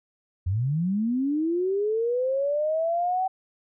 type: linear sweep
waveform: sine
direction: up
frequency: 84 to 763 Hz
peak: -22 dBFS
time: 0.46-3.28 s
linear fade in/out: 10 ms
effects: none